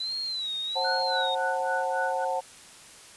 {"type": "tone with vibrato", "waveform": "sine", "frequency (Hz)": 3969, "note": "B7", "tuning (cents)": 8, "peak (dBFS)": -29, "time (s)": [0, 1.35], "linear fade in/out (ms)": 5, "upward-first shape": "sine", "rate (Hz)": 1.3, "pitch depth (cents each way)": 120}
{"type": "chord", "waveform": "sine", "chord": "F# diminished", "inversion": "second", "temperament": "just", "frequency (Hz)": [532.8, 740, 888], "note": ["C5", "F#5", "A5"], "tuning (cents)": [31, 0, 16], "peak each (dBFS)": -30, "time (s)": [0.75, 2.41], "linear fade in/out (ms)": 20}
{"type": "tone with tremolo", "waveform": "sine", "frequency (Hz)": 1480, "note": "F#6", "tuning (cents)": 0, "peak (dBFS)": -28, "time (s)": [0.84, 2.25], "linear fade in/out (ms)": 10, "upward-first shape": "sine", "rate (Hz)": 3.6, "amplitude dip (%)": 100}
{"effects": ["white hiss -49 dBFS RMS until 3.16 s", "resampled to 24000 Hz"]}